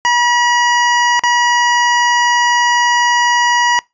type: tone with dropouts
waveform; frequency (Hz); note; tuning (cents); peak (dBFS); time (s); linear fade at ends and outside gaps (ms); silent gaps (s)
25% pulse; 964; B5; -42; -6; 0.05-3.79; 0; 1.194-1.236
effects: noise-tail reverb RT60 0.2 s tail -24 dB re dry + resampled to 16000 Hz